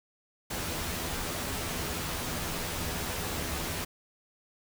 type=noise with comb filter; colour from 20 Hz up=pink; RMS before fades=-34 dBFS; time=0.5-3.85 s; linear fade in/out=10 ms; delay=12 ms; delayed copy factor=+0.55; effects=none